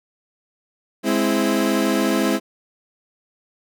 30% pulse chord, Ab augmented, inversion none, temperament equal, 207.7 / 261.6 / 329.6 Hz, Ab3 / C4 / E4, 0 / 0 / 0 cents, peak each -19 dBFS, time 1.03-2.4 s, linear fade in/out 50 ms, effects none

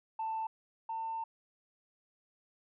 sine tone pair in turn, 887 / 899.4 Hz, A5 / A5, +14 / +38 cents, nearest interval unison, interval 24 cents, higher second, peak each -32 / -34 dBFS, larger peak first, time 0.19-0.47 / 0.89-1.24 s, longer second, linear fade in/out 5 ms, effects tanh soft clip ceiling -30 dBFS

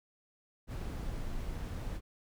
brown noise, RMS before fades -38 dBFS, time 0.67-2.01 s, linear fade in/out 50 ms, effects none

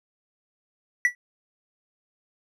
triangle tone with exponential decay, 1955 Hz, B6, 18 cents flat, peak -11 dBFS, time 1.05-1.15 s, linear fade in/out 1 ms, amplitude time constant 20 ms, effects resampled to 32000 Hz

